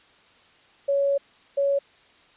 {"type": "tone bursts at uneven times", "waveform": "sine", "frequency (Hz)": 559, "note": "C#5", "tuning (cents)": 14, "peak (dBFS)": -19, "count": 2, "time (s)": [[0.88, 1.18], [1.57, 1.79]], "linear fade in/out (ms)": 10, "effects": ["white hiss -56 dBFS RMS until 2.36 s", "resampled to 8000 Hz"]}